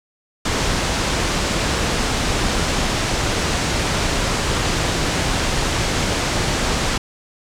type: low-pass noise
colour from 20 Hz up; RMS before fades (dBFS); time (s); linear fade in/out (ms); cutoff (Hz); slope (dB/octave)
pink; -20; 0.45-6.98; 5; 7900; 24
effects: none